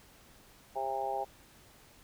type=harmonic tone with a mistuned harmonic; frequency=133.8 Hz; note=C3; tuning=39 cents sharp; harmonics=3 / 4 / 5 / 6 / 7; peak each=-41 / -40 / -39 / -34 / -44 dBFS; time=0.75-1.25 s; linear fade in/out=20 ms; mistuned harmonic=7; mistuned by=-35 cents; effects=pink hiss -59 dBFS RMS until 2.03 s